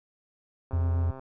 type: click train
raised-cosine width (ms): 1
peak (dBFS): -29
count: 65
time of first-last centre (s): 0.71-1.195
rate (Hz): 132
type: tone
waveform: triangle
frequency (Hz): 85.5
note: F2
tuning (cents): -36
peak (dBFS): -21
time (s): 0.73-1.11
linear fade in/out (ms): 5
effects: none